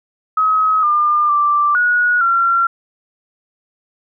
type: tone with pitch steps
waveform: sine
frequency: 1274 / 1202 / 1175 / 1456 / 1369 Hz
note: D#6 / D6 / D6 / F#6 / F6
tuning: +41 / +40 / +1 / -28 / -35 cents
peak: -11 dBFS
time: 0.37-2.67 s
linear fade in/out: 5 ms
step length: 460 ms
effects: none